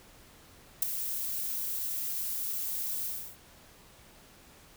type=noise with ADSR envelope; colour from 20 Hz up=violet; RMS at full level=-23 dBFS; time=0.82-3.37 s; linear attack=6 ms; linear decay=10 ms; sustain=-11 dB; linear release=320 ms; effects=pink hiss -56 dBFS RMS until 4.76 s